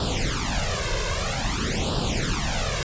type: noise with flanger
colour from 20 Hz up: pink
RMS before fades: -25 dBFS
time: 0-2.83 s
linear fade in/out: 2 ms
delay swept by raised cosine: 0.23 to 1.93 ms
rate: 0.51 Hz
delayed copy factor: +0.95
effects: resampled to 16000 Hz